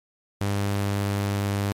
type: tone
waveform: sawtooth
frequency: 100.5 Hz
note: G2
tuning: 44 cents sharp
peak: -19 dBFS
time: 0.41-1.72 s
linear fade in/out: 0 ms
effects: MP3 64 kbps